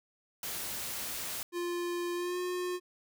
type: noise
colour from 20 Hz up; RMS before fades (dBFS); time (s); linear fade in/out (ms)
white; -38; 0.43-1.43; 2
type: tone with pitch glide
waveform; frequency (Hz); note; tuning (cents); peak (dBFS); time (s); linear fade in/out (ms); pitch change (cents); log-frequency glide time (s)
square; 349.2 to 359.8; F4 to F#4; 0 to -48; -33; 1.52-2.8; 50; +52; 2.14-2.39
effects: none